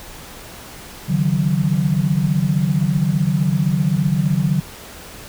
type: tone cluster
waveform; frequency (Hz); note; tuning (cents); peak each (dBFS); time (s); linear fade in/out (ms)
sine; 142.1 / 157.5 / 185.7; C#3 / D#3 / F#3; +43 / +21 / +7; -19; 1.08-4.61; 20
effects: pink hiss -37 dBFS RMS until 5.28 s